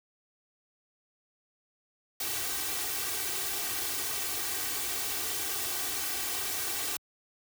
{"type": "noise with comb filter", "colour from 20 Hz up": "white", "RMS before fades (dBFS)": -33, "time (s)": [2.2, 6.97], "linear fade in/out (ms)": 5, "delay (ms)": 2.6, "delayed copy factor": 1, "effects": ["high-pass 60 Hz 12 dB/octave"]}